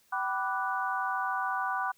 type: chord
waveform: sine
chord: G major seventh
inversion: none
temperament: equal with one note detuned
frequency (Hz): 766.5 / 987.8 / 1174.7 / 1480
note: G5 / B5 / D6 / F#6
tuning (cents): -39 / 0 / 0 / 0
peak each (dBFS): -34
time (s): 0.12-1.92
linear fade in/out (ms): 10
effects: white hiss -66 dBFS RMS until 1.97 s